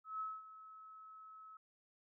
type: tone with ADSR envelope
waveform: sine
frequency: 1292 Hz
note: E6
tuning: 35 cents flat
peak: -38 dBFS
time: 0.04-1.57 s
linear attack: 160 ms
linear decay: 220 ms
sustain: -15 dB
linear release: 3 ms
effects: none